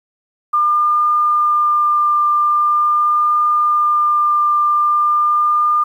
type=tone with vibrato; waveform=sine; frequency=1200 Hz; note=D6; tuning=37 cents sharp; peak=-11 dBFS; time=0.53-5.84 s; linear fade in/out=10 ms; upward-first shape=triangle; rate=0.43 Hz; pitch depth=10 cents each way; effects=8-bit